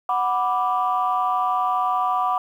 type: chord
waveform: sine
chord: B minor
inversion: second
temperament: equal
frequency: 740 / 987.8 / 1174.7 Hz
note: F#5 / B5 / D6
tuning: 0 / 0 / 0 cents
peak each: -22 / -24 / -22 dBFS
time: 0.09-2.38 s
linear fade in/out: 2 ms
effects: tanh soft clip ceiling -11 dBFS + 9-bit